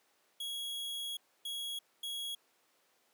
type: tone bursts at uneven times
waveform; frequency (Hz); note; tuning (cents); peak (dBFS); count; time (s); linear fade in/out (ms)
45% pulse; 3322; G#7; 0; -37; 3; 0.4-1.17 / 1.45-1.79 / 2.03-2.35; 5
effects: pink hiss -71 dBFS RMS until 3.13 s + high-pass 400 Hz 12 dB/octave